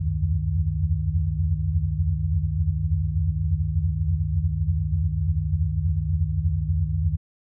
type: tone cluster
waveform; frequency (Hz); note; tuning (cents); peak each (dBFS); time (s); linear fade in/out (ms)
sine; 70.1 / 83.1 / 86.5 / 95 / 153.3; C#2 / E2 / F2 / F#2 / D#3; +20 / +15 / -16 / +46 / -25; -27; 0-7.17; 20
effects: none